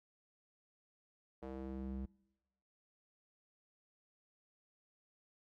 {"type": "tone with band-pass filter sweep", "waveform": "square", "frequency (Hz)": 66, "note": "C2", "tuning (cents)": 16, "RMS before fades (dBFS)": -44, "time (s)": [1.42, 2.06], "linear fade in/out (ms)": 10, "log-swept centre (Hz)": [510, 150], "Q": 1.3, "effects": ["noise-tail reverb RT60 1.0 s tail -25 dB re dry"]}